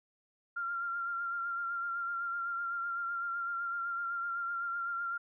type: tone with vibrato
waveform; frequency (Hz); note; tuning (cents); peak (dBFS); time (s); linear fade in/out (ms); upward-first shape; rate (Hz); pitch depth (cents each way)
sine; 1384; F6; -16; -33; 0.56-5.18; 10; sine; 7.9; 28
effects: none